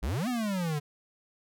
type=exponential two-way sweep; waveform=square; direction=up then down; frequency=51.91 to 258.2 to 142.7 Hz; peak=-29 dBFS; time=0.02-0.8 s; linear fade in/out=20 ms; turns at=0.28 s; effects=none